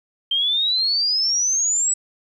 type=exponential sweep; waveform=sine; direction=up; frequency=3136 to 7902 Hz; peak=-17 dBFS; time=0.31-1.94 s; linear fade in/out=5 ms; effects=9-bit